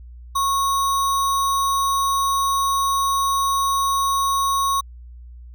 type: tone with sample-and-hold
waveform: sine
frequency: 1100 Hz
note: C#6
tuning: 14 cents flat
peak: -17 dBFS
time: 0.35-4.81 s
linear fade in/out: 10 ms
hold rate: 4900 Hz
effects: added 60 Hz sine -37 dBFS peak until 5.54 s